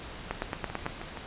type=two click trains; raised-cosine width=0.5 ms; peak=-15 / -23 dBFS; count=6 / 4; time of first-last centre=0.31-0.864 / 0.7-1.172 s; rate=9.02 / 6.35 Hz; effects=pink hiss -42 dBFS RMS until 1.26 s + resampled to 8000 Hz